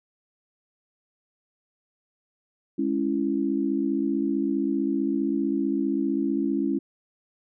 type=chord; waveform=sine; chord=C# minor; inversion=second; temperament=just; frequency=207.9 / 277.2 / 332.6 Hz; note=G#3 / C#4 / E4; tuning=+2 / 0 / +16 cents; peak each=-29 / -25 / -27 dBFS; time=2.78-6.79 s; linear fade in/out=10 ms; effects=none